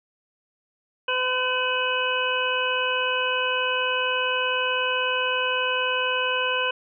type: harmonic tone with a mistuned harmonic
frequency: 508 Hz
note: B4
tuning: 49 cents sharp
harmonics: 1 / 2 / 3 / 5 / 6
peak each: -28 / -28 / -28 / -28 / -28 dBFS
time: 1.08-6.71 s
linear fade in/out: 5 ms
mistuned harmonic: 6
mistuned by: -51 cents
effects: none